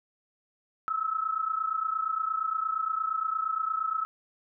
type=tone pair together; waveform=sine; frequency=1289.9 / 1318.5 Hz; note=E6 / E6; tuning=-38 / 0 cents; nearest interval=unison; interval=38 cents; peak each=-29 / -31 dBFS; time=0.88-4.05 s; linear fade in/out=0 ms; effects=none